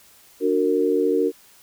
sine chord, D augmented, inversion none, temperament just, 293.7 / 367.1 / 458.9 Hz, D4 / F#4 / A#4, 0 / -14 / -27 cents, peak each -23 / -22 / -20 dBFS, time 0.4-1.32 s, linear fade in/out 50 ms, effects white hiss -52 dBFS RMS until 1.62 s

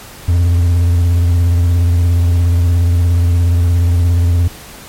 triangle tone with vibrato, 86.5 Hz, F2, 16 cents flat, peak -6 dBFS, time 0.28-4.48 s, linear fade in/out 5 ms, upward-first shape triangle, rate 17 Hz, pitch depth 58 cents each way, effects pink hiss -34 dBFS RMS until 4.88 s + MP3 64 kbps

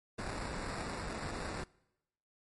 pink noise with sample-and-hold, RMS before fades -40 dBFS, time 0.18-1.64 s, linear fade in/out 5 ms, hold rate 3150 Hz, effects noise-tail reverb RT60 0.9 s tail -24 dB re dry + MP3 48 kbps

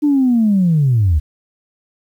sine linear sweep, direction down, 301.4 to 69.3 Hz, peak -9 dBFS, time 0.02-1.2 s, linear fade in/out 20 ms, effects tanh soft clip ceiling -6 dBFS + 8-bit

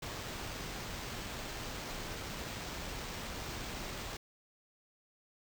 pink noise with sample-and-hold, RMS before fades -42 dBFS, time 0.02-4.17 s, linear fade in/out 5 ms, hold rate 11025 Hz, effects none

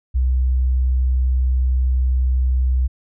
sine tone, 63.7 Hz, C2, 46 cents flat, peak -14 dBFS, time 0.14-2.88 s, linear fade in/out 20 ms, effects none

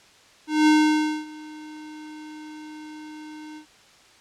square tone with ADSR envelope, 306.5 Hz, D#4, 26 cents flat, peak -14 dBFS, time 0.47-3.66 s, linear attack 200 ms, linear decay 580 ms, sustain -24 dB, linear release 94 ms, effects white hiss -53 dBFS RMS until 4.2 s + low-pass 6000 Hz 12 dB/octave

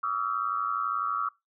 sine tone cluster, 1141 / 1259 / 1351 Hz, C#6 / D#6 / E6, +50 / +20 / +42 cents, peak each -31 dBFS, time 0.03-1.29 s, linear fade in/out 5 ms, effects noise-tail reverb RT60 0.2 s tail -22 dB re dry

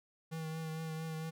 square tone with vibrato, 160 Hz, D#3, 49 cents sharp, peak -39 dBFS, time 0.31-1.31 s, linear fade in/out 20 ms, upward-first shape triangle, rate 4.4 Hz, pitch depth 26 cents each way, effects none

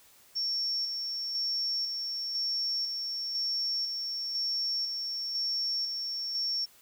sine tone with tremolo, 5470 Hz, F8, 37 cents flat, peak -28 dBFS, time 0.35-6.66 s, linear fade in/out 20 ms, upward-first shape square, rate 1 Hz, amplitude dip 35%, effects white hiss -59 dBFS RMS until 6.81 s

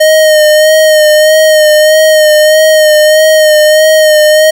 square tone with vibrato, 618 Hz, D#5, 12 cents flat, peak -3 dBFS, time 0-4.51 s, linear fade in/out 10 ms, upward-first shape sine, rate 1.6 Hz, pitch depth 27 cents each way, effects none

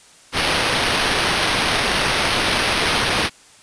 blue noise with sample-and-hold, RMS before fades -19 dBFS, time 0.32-3.3 s, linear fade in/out 50 ms, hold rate 7350 Hz, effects white hiss -48 dBFS RMS until 3.62 s + resampled to 22050 Hz

